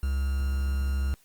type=tone with quantisation; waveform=triangle; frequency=67.7 Hz; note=C#2; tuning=40 cents flat; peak=-22 dBFS; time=0.03-1.14 s; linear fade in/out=0 ms; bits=7; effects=white hiss -62 dBFS RMS until 1.24 s + Opus 32 kbps